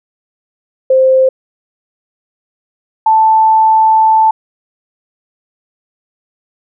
sine tone pair in turn, 523.3 / 880.1 Hz, C5 / A5, 0 / 0 cents, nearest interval major sixth, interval 900 cents, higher second, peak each -5 dBFS, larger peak neither, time 0.9-1.29 / 3.06-4.31 s, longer second, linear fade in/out 5 ms, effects none

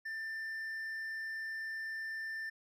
sine tone with hard clipping, 1784 Hz, A6, 23 cents sharp, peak -39 dBFS, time 0.05-2.5 s, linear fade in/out 10 ms, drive 3 dB, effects none

